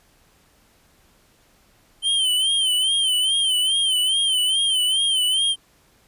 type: tone with vibrato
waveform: square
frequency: 3100 Hz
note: G7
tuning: 20 cents flat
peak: -18 dBFS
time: 2.02-5.56 s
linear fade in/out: 50 ms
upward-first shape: sine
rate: 2.4 Hz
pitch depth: 81 cents each way
effects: pink hiss -58 dBFS RMS until 6.07 s + resampled to 32000 Hz